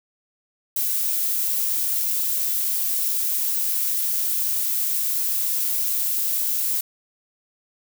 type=noise; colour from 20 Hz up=violet; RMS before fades=-23 dBFS; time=0.76-6.81 s; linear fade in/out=5 ms; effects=none